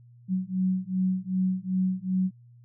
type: beating tone pair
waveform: sine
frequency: 185 / 187.6 Hz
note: F#3 / F#3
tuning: 0 / +24 cents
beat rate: 2.6 Hz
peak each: -27 dBFS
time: 0.28-2.31 s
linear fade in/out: 50 ms
effects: added 120 Hz sine -50 dBFS peak until 2.64 s